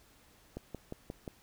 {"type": "click train", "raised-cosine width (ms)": 2, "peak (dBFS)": -26, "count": 5, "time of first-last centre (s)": [0.57, 1.278], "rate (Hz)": 5.65, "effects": ["pink hiss -63 dBFS RMS until 1.42 s"]}